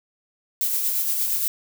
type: noise with tremolo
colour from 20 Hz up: violet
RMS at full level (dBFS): -22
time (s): 0.61-1.48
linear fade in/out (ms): 0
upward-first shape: sine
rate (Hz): 8.6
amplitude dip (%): 35
effects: none